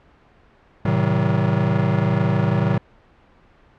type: chord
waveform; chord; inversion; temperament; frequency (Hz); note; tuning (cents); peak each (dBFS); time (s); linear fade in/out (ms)
square; A diminished seventh; none; just; 110 / 132 / 158.4 / 190.08; A2 / C3 / Eb3 / Gb3; 0 / +16 / +31 / +47; -23; 0.85-2.78; 5
effects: pink hiss -53 dBFS RMS until 3.78 s + low-pass 2000 Hz 12 dB/octave